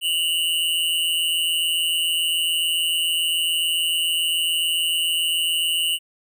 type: tone pair together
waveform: square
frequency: 2810 / 2977 Hz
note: F7 / F#7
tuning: +10 / +10 cents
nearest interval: minor second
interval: 100 cents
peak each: -23 dBFS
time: 0.01-5.99 s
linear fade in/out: 50 ms
effects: none